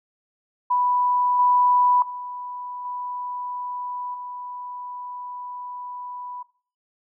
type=tone with level steps; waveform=sine; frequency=987.8 Hz; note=B5; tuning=in tune; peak=-18 / -15 / -31 / -28 / -32 dBFS; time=0.7-6.43 s; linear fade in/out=10 ms; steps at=1.39 / 2.02 / 2.85 / 4.14 s; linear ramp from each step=2 ms; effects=noise-tail reverb RT60 0.4 s tail -17 dB re dry